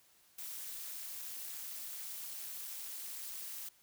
blue noise with amplitude modulation, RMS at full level -41 dBFS, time 0.38-3.69 s, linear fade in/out 5 ms, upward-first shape sine, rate 267 Hz, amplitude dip 80%, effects white hiss -67 dBFS RMS until 3.82 s

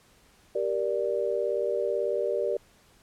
sine chord, G minor, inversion none, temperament just, 392 / 470.4 / 588 Hz, G4 / Bb4 / D5, 0 / +16 / +2 cents, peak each -30 / -29 / -29 dBFS, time 0.55-2.57 s, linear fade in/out 5 ms, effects pink hiss -60 dBFS RMS until 3.02 s + low-pass 12000 Hz 12 dB/octave

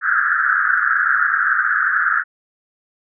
white band-pass noise, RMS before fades -17 dBFS, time 0.01-2.24 s, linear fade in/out 50 ms, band 1300 to 1700 Hz, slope 96 dB/octave, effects none

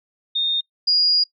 sine tone pair in turn, 3667 / 4864 Hz, A#7 / D#8, -29 / -40 cents, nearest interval perfect fourth, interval 489 cents, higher second, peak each -18 / -14 dBFS, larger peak second, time 0.35-0.61 / 0.87-1.24 s, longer second, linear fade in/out 10 ms, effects noise-tail reverb RT60 0.1 s tail -22 dB re dry

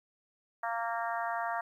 harmonic tone, 231.1 Hz, A#3, 15 cents flat, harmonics 3 / 4 / 5 / 6 / 7 / 8, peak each -35 / -37 / -39 / -41 / -42 / -43 dBFS, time 0.63-1.61 s, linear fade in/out 5 ms, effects 11-bit

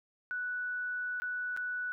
sine tone with dropouts, 1480 Hz, F#6, in tune, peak -33 dBFS, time 0.31-1.92 s, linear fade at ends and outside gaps 0 ms, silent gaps 1.2-1.22 / 1.565-1.573 s, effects none

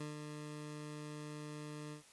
20% pulse tone with ADSR envelope, 150 Hz, D3, 37 cents sharp, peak -36 dBFS, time 0-2.03 s, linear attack 6 ms, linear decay 140 ms, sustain -4 dB, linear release 110 ms, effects white hiss -62 dBFS RMS until 2.12 s + resampled to 24000 Hz

